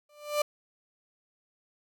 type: tone with exponential growth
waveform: 35% pulse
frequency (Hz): 592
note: D5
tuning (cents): +14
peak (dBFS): -20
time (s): 0.09-0.42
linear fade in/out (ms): 5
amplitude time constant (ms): 70
effects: none